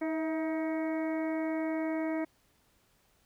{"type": "harmonic tone with a mistuned harmonic", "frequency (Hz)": 316.4, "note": "D#4", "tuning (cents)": 29, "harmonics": [1, 2, 3, 4, 5, 6, 7], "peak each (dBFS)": [-31, -36, -44, -49, -50, -47, -46], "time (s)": [0.01, 2.25], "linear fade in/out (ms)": 10, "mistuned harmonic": 2, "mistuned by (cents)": 35, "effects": ["pink hiss -69 dBFS RMS until 3.25 s"]}